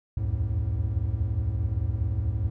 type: tone cluster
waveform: triangle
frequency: 66.3 / 77.7 / 82.5 / 90 / 107.4 Hz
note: C2 / D#2 / E2 / F#2 / A2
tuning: +23 / -2 / +2 / -47 / -41 cents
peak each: -29 / -31 / -33 / -29 / -26 dBFS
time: 0.17-2.5 s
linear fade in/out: 5 ms
effects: none